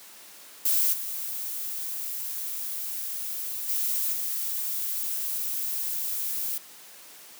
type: noise with level steps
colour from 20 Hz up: violet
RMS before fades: -23 / -33 / -27 / -30 dBFS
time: 0.65-6.58 s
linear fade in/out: 5 ms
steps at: 0.92 / 3.68 / 4.12 s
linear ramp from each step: 20 ms
effects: white hiss -48 dBFS RMS until 7.39 s + high-pass 200 Hz 12 dB/octave